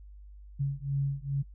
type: beating tone pair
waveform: sine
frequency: 137.8 / 140.2 Hz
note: C#3 / C#3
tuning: -10 / +20 cents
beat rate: 2.4 Hz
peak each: -31 dBFS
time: 0.59-1.43 s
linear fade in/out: 20 ms
effects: noise-tail reverb RT60 0.1 s tail -22 dB re dry + added 50 Hz sine -46 dBFS peak until 1.54 s